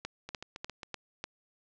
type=two click trains; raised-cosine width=0.2 ms; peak=-24 / -19 dBFS; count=5 / 5; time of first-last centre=0.29-0.832 / 0.05-1.24 s; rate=7.38 / 3.36 Hz; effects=low-pass 7000 Hz 12 dB/octave